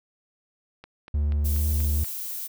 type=click train; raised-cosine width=0.3 ms; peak=-27 dBFS; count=6; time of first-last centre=0.84-2.045 s; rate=4.15 Hz
type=tone with pitch glide; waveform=triangle; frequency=73.42 to 74.79 Hz; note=D2 to D2; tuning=0 to +32 cents; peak=-19 dBFS; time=1.14-2.04 s; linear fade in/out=5 ms; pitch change=+32 cents; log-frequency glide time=1.42-1.49 s
type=noise; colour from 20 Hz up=violet; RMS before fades=-33 dBFS; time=1.44-2.48 s; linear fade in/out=20 ms
effects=none